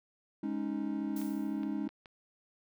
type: chord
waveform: triangle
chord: Ab suspended fourth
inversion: none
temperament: equal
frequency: 207.7 / 277.2 / 311.1 Hz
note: Ab3 / Db4 / Eb4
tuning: 0 / 0 / 0 cents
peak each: -35 dBFS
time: 0.43-1.88 s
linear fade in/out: 5 ms
type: noise with exponential decay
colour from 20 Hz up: blue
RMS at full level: -46 dBFS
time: 1.16-1.76 s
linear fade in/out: 5 ms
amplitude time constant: 130 ms
type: clicks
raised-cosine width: 0.3 ms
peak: -35 dBFS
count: 4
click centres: 1.216 / 1.633 / 1.89 / 2.058 s
effects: none